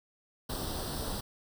pink noise with comb filter, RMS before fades -36 dBFS, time 0.49-1.21 s, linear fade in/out 10 ms, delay 0.22 ms, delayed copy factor +0.8, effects none

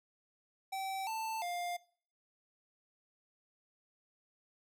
square tone with pitch steps, 771 / 887 / 703 Hz, G5 / A5 / F5, -29 / +14 / +11 cents, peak -37 dBFS, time 0.72-1.77 s, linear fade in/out 10 ms, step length 350 ms, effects noise-tail reverb RT60 0.5 s tail -22 dB re dry

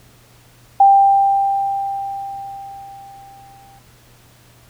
sine tone with exponential decay, 790 Hz, G5, 13 cents sharp, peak -5 dBFS, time 0.8-3.79 s, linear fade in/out 5 ms, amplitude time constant 650 ms, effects added 120 Hz sine -50 dBFS peak until 4.69 s + pink hiss -50 dBFS RMS until 4.69 s

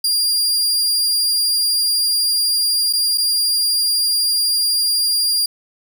sawtooth tone with dropouts, 4804 Hz, D8, 38 cents sharp, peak -12 dBFS, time 0.04-5.46 s, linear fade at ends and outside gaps 5 ms, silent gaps 2.928-2.933 / 3.176-3.18 s, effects none

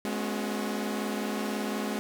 sawtooth tone cluster, 211 / 249.3 / 275 / 365.8 Hz, G#3 / B3 / C#4 / F#4, +28 / +16 / -14 / -20 cents, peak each -28 / -34 / -33 / -34 dBFS, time 0.05-1.99 s, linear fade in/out 0 ms, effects none

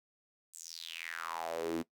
sawtooth tone with high-pass filter sweep, 83 Hz, E2, 12 cents sharp, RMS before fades -40 dBFS, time 0.53-1.83 s, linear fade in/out 20 ms, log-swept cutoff 8400 to 260 Hz, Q 5.5, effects noise-tail reverb RT60 0.1 s tail -18 dB re dry

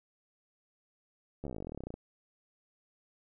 slowing click train, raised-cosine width 2 ms, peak -27 dBFS, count 23, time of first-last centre 1.44-1.941 s, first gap 13 ms, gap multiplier 1.05, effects none

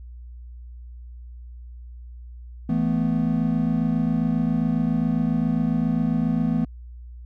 triangle chord, E suspended fourth, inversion none, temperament just, 164.81 / 219.8 / 247.2 Hz, E3 / A3 / B3, 0 / -2 / +2 cents, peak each -22 dBFS, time 2.69-6.65 s, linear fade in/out 5 ms, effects added 60 Hz sine -37 dBFS peak until 7.25 s

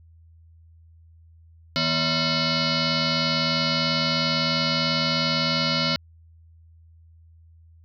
sine tone with frequency modulation, 2175 Hz, C#7, 33 cents flat, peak -20 dBFS, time 1.76-5.96 s, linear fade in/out 0 ms, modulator 403 Hz, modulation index 6.7, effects added 82 Hz sine -49 dBFS peak until 7.84 s

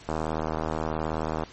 click train, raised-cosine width 1 ms, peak -14 dBFS, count 107, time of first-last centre 0.09-1.435 s, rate 78.8 Hz, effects pink hiss -48 dBFS RMS until 1.52 s + MP3 32 kbps

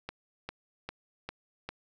click train, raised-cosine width 0.3 ms, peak -21 dBFS, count 5, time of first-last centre 0.09-1.69 s, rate 2.5 Hz, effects none

